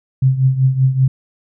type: tone with tremolo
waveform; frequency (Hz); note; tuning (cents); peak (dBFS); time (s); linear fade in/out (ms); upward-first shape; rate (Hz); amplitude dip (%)
sine; 131.8; C3; +13; -7; 0.22-1.08; 5; triangle; 5.2; 80
effects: none